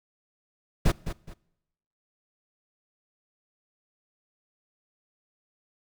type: noise with echo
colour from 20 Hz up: brown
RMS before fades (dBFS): -20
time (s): 0.85-0.92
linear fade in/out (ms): 10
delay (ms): 210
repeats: 2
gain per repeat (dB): -11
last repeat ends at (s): 1.34
effects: noise-tail reverb RT60 0.9 s tail -23 dB re dry